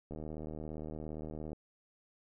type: click train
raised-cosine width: 2 ms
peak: -30 dBFS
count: 111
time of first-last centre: 0.11-1.531 s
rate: 77.4 Hz
effects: none